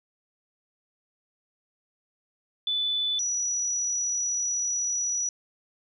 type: tone pair in turn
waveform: sine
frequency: 3489 / 5868 Hz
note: A7 / F#8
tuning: -15 / -15 cents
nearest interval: major sixth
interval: 900 cents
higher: second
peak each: -24 / -25 dBFS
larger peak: first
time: 2.67-3.19 / 3.19-5.29 s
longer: second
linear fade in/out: 2 ms
effects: none